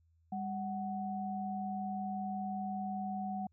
sine tone pair together, 199.8 / 745.2 Hz, G3 / F#5, +33 / +12 cents, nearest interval octave + major seventh, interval 2279 cents, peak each -38 / -38 dBFS, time 0.32-3.47 s, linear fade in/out 5 ms, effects added 82 Hz sine -67 dBFS peak until 3.52 s

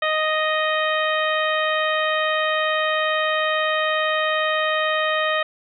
harmonic tone, 622.3 Hz, D#5, in tune, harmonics 1 / 2 / 3 / 4 / 5 / 6, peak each -23 / -24 / -24 / -30 / -30 / -32 dBFS, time 0.02-5.43 s, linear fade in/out 5 ms, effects none

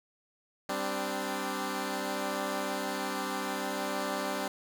10% pulse chord, G suspended fourth, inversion none, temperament equal with one note detuned, 196 / 259.2 / 293.7 Hz, G3 / C4 / D4, 0 / -16 / 0 cents, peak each -28 dBFS, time 0.69-4.48 s, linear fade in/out 2 ms, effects none

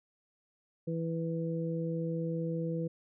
harmonic tone, 164.81 Hz, E3, in tune, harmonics 1 / 2 / 3, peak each -33 / -39 / -37 dBFS, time 0.87-2.88 s, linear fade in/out 10 ms, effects none

